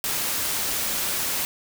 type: noise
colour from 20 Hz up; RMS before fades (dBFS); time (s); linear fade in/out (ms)
white; -26; 0.04-1.45; 0
effects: none